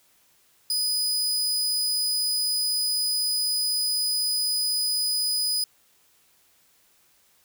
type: tone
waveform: sawtooth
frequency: 4978 Hz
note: D#8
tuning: in tune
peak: -20 dBFS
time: 0.7-5.64 s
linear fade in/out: 2 ms
effects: white hiss -62 dBFS RMS until 7.44 s